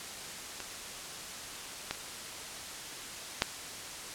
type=clicks; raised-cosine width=0.2 ms; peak=-22 / -15 / -27 / -7 dBFS; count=4; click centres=0.603 / 1.91 / 1.948 / 3.421 s; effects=white hiss -42 dBFS RMS until 4.14 s + low-pass 9000 Hz 12 dB/octave